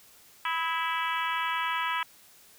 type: harmonic tone with a mistuned harmonic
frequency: 329.6 Hz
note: E4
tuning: in tune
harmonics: 3 / 4 / 5 / 6 / 7 / 8 / 9 / 10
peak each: -31 / -33 / -35 / -37 / -38 / -39 / -40 / -41 dBFS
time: 0.45-2.03 s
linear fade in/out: 2 ms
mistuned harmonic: 4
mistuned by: -35 cents
effects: white hiss -56 dBFS RMS until 2.58 s